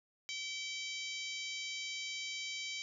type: harmonic tone with a mistuned harmonic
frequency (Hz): 780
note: G5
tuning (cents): -9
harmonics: 3 / 4 / 5 / 6 / 7 / 8 / 9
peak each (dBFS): -43 / -45 / -47 / -49 / -50 / -51 / -52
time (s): 0.29-2.82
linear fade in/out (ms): 0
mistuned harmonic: 3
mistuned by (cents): -33
effects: none